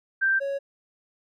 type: tone pair in turn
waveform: sine / triangle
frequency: 1569 / 554.7 Hz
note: G6 / C#5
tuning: +1 / +1 cents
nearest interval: octave + tritone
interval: 1800 cents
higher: first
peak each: -19 / -24 dBFS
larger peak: first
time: 0.21-0.4 / 0.4-0.59 s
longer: neither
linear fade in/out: 20 ms
effects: none